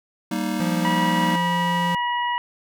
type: chord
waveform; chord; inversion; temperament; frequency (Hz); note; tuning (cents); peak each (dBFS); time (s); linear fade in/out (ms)
square; Eb major; first; just; 194.45 / 233.3 / 311.1; G3 / Bb3 / Eb4; -14 / +2 / 0; -28; 0.31-1.36; 5
type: tone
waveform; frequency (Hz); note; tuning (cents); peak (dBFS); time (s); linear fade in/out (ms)
square; 174.61; F3; 0; -24; 0.6-1.95; 2
type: harmonic tone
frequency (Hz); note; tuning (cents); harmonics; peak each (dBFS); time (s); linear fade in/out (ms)
967; B5; -37; 1 / 2 / 3; -22 / -28 / -32; 0.85-2.38; 0
effects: none